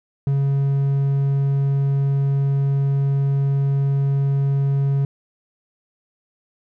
triangle tone, 138.59 Hz, C#3, in tune, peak -14 dBFS, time 0.27-5.05 s, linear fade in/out 2 ms, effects none

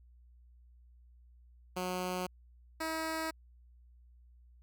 10% pulse tone pair in turn, 182.2 / 320.5 Hz, F#3 / E4, -26 / -49 cents, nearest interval minor seventh, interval 977 cents, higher second, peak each -26 dBFS, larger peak neither, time 1.76-2.27 / 2.8-3.31 s, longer neither, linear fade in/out 10 ms, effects added 60 Hz sine -57 dBFS peak until 4.62 s

